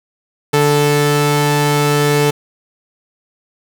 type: tone pair together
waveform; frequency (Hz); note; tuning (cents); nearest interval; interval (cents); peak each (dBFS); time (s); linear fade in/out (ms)
sawtooth; 146.43 / 438.8; D3 / A4; -5 / -5; octave + perfect fifth; 1900; -10; 0.53-2.31; 10
effects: none